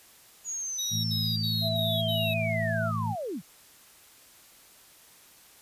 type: linear sweep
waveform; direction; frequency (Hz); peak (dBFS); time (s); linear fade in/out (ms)
sine; down; 6800 to 130.3; -31; 0.44-3.42; 50
type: tone bursts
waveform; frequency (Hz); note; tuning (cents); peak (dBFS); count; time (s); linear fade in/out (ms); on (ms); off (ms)
square; 3811; A#7; +38; -32; 5; 0.78-2.34; 10; 260; 65
type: harmonic tone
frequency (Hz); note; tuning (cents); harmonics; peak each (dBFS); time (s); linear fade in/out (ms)
54.7; A1; -9; 2 / 3 / 4; -30 / -34 / -36; 0.9-3.16; 50
type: tone with vibrato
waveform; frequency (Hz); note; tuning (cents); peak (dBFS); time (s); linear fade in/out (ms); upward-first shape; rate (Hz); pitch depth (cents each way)
sine; 659.3; E5; 0; -30; 1.61-2.92; 50; sine; 8.2; 18
effects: white hiss -55 dBFS RMS until 5.61 s + resampled to 32000 Hz